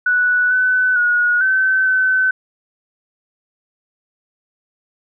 sine tone with pitch steps, 1478 / 1505 / 1450 / 1533 / 1521 Hz, F#6 / F#6 / F#6 / G6 / F#6, -2 / +29 / -35 / -39 / +47 cents, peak -12 dBFS, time 0.06-2.31 s, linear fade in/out 5 ms, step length 450 ms, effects none

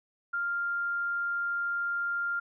sine tone, 1396.9 Hz, F6, in tune, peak -28 dBFS, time 0.33-2.4 s, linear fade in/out 10 ms, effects none

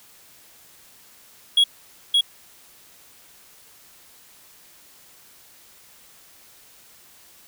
triangle tone with echo, 3322 Hz, G#7, in tune, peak -11 dBFS, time 1.57-1.64 s, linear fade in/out 5 ms, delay 570 ms, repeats 1, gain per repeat -2 dB, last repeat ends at 2.21 s, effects white hiss -51 dBFS RMS until 7.47 s

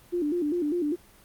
sine tone with vibrato, 322.2 Hz, E4, 39 cents flat, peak -24 dBFS, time 0.12-0.96 s, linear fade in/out 20 ms, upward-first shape square, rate 5 Hz, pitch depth 150 cents each way, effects pink hiss -55 dBFS RMS until 1.24 s + Opus 32 kbps

